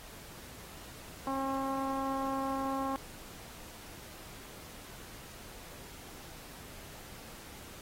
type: tone with low-pass filter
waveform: sawtooth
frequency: 269.6 Hz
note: C#4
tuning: 48 cents flat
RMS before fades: -34 dBFS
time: 1.27-2.96 s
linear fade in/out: 0 ms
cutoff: 1000 Hz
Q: 5.1
effects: pink hiss -50 dBFS RMS until 7.81 s + AAC 48 kbps